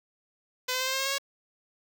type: tone with pitch steps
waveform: 5% pulse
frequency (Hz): 506 / 512.5 / 519 / 525.7 / 532.4 / 539.2 / 546.1 / 553.1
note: B4 / C5 / C5 / C5 / C5 / C#5 / C#5 / C#5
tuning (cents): +42 / -36 / -14 / +8 / +30 / -48 / -26 / -4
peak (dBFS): -16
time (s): 0.68-1.184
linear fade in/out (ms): 10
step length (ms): 63
effects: none